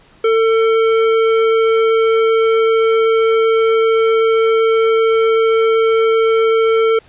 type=tone with hard clipping; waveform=sine; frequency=448.7 Hz; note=A4; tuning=34 cents sharp; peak=-12 dBFS; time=0.24-6.99 s; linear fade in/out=5 ms; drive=14 dB; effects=pink hiss -48 dBFS RMS until 7.08 s + resampled to 8000 Hz